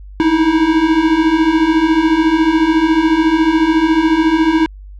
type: beating tone pair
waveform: square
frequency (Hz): 310 / 324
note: D#4 / E4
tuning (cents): -6 / -30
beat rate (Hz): 14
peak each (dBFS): -16 / -12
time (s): 0.2-4.66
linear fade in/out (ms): 0
effects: added 49 Hz sine -31 dBFS peak until 4.99 s + low-pass 3000 Hz 12 dB/octave